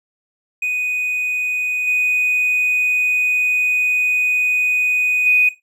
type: tone with level steps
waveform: triangle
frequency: 2489 Hz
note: D#7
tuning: in tune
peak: -16 / -12 / -7 dBFS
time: 0.62-5.49 s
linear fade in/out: 5 ms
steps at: 1.87 / 5.26 s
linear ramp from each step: 5 ms
effects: noise-tail reverb RT60 0.2 s tail -17 dB re dry + tanh soft clip ceiling -8 dBFS